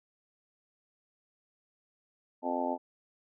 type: harmonic tone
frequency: 87.31 Hz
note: F2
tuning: in tune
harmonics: 3 / 4 / 5 / 6 / 7 / 8 / 9 / 10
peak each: -35 / -40 / -42 / -42 / -35 / -44 / -38 / -35 dBFS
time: 2.42-2.78 s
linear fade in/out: 50 ms
effects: none